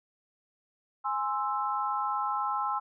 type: chord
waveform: sine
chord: Ab augmented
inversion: none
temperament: equal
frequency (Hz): 830.6 / 1046.5 / 1318.5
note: Ab5 / C6 / E6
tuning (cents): 0 / 0 / 0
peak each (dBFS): -32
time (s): 1.04-2.8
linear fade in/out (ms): 20
effects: none